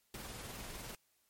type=noise with tremolo; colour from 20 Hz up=pink; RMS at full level=-45 dBFS; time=0.14-0.95 s; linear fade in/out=2 ms; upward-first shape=sine; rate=20 Hz; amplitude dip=35%; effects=white hiss -75 dBFS RMS until 1.29 s + MP3 64 kbps